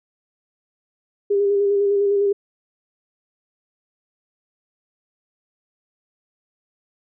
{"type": "tone with vibrato", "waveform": "sine", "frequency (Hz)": 402.5, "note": "G4", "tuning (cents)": 46, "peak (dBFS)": -15, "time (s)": [1.3, 2.33], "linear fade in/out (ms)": 10, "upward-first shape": "square", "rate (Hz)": 9.9, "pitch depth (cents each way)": 20, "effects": []}